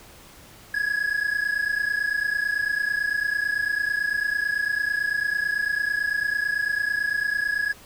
triangle tone pair together, 1661.2 / 1690.2 Hz, G#6 / G#6, 0 / +30 cents, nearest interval unison, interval 30 cents, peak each -23 / -24 dBFS, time 0.74-7.73 s, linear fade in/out 5 ms, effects pink hiss -48 dBFS RMS until 7.85 s

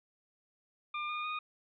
25% pulse tone with pitch steps, 1200 / 1217.5 / 1235.2 Hz, D6 / D#6 / D#6, +37 / -38 / -13 cents, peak -31 dBFS, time 0.94-1.39 s, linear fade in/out 5 ms, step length 150 ms, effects resampled to 11025 Hz

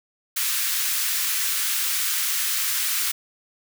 white high-pass noise, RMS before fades -24 dBFS, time 0.36-3.12 s, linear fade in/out 10 ms, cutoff 1300 Hz, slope 24 dB/octave, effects none

